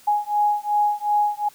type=beating tone pair; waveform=sine; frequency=830.6 / 833.3 Hz; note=G#5 / G#5; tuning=0 / +6 cents; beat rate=2.7 Hz; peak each=-21 dBFS; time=0.07-1.49 s; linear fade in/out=10 ms; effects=white hiss -51 dBFS RMS until 1.54 s